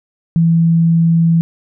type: tone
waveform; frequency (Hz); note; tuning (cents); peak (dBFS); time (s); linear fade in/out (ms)
sine; 166; E3; +12; -8; 0.36-1.41; 0
effects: none